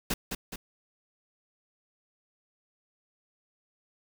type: noise with echo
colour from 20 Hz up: pink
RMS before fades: -29 dBFS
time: 0.1-0.14 s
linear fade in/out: 5 ms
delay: 210 ms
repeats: 2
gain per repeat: -5 dB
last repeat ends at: 0.56 s
effects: none